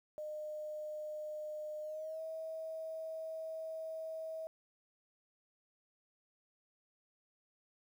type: tone with pitch glide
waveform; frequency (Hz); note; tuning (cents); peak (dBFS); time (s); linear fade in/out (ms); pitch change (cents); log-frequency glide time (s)
sine; 609 to 641.5; D#5 to E5; -37 to -47; -40; 0.18-4.47; 0; +90; 1.81-2.21
effects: 11-bit